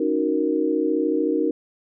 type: chord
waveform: sine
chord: D# minor seventh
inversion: third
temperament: equal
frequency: 277.2 / 311.1 / 370 / 466.2 Hz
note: C#4 / D#4 / F#4 / A#4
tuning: 0 / 0 / 0 / 0 cents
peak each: -27 / -22 / -26 / -24 dBFS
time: 0-1.51 s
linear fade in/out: 5 ms
effects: none